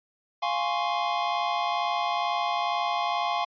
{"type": "chord", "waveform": "square", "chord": "Db major seventh", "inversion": "first", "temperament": "equal", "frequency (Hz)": [698.5, 830.6, 1046.5, 1108.7], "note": ["F5", "Ab5", "C6", "Db6"], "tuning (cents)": [0, 0, 0, 0], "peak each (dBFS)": [-30, -31, -32, -33], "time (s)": [0.42, 3.45], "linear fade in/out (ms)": 10, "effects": ["resampled to 11025 Hz"]}